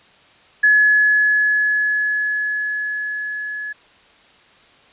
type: tone with level ramp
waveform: sine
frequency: 1700 Hz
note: G#6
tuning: 40 cents sharp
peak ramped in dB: -9 to -25 dBFS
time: 0.63-3.73 s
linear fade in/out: 10 ms
effects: white hiss -50 dBFS RMS until 4.92 s + resampled to 8000 Hz